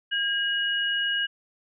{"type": "tone pair together", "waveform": "sine", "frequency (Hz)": [1622.6, 2898], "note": ["G#6", "F#7"], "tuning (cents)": [-41, -37], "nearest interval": "minor seventh", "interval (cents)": 1004, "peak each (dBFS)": -26, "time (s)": [0.11, 1.27], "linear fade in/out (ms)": 20, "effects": []}